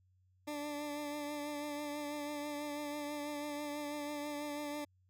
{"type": "tone with vibrato", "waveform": "20% pulse", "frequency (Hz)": 293.7, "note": "D4", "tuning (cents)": 0, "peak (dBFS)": -34, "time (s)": [0.47, 4.85], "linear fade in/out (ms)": 10, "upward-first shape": "triangle", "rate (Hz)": 6.1, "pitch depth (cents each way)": 31, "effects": ["added 92 Hz sine -68 dBFS peak until 5.09 s"]}